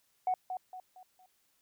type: tone with echo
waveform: sine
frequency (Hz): 740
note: F#5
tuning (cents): 0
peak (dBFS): -26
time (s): 0.27-0.34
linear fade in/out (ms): 2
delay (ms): 230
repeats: 4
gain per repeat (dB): -8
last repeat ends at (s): 1.26
effects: tanh soft clip ceiling -22 dBFS + white hiss -73 dBFS RMS until 1.61 s